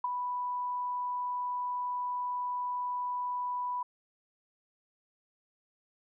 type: tone with ADSR envelope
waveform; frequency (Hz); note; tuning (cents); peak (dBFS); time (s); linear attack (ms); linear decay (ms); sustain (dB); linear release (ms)
sine; 987.8; B5; 0; -25; 0.04-3.83; 5; 16; -6; 6
effects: none